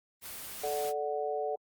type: noise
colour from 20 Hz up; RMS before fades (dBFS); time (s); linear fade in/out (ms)
white; -42; 0.21-0.93; 50
type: chord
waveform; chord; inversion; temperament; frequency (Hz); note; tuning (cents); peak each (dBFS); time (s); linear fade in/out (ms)
sine; D major; second; equal with one note detuned; 436.5 / 587.3 / 740; A4 / D5 / F#5; -14 / 0 / 0; -34 / -36 / -35; 0.63-1.56; 10
effects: Opus 24 kbps